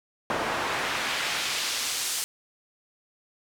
pink noise with band-pass filter sweep, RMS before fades -29 dBFS, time 0.3-2.24 s, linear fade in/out 0 ms, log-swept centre 840 to 8000 Hz, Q 0.76, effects none

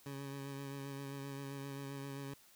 20% pulse tone with vibrato, 138.59 Hz, C#3, in tune, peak -38 dBFS, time 0.06-2.34 s, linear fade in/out 2 ms, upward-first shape sine, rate 7.6 Hz, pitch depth 22 cents each way, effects white hiss -64 dBFS RMS until 2.55 s

